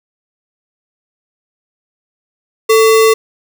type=tone with sample-and-hold; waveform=sine; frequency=443 Hz; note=A4; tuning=12 cents sharp; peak=-5 dBFS; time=2.69-3.14 s; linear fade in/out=10 ms; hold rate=1575 Hz; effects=none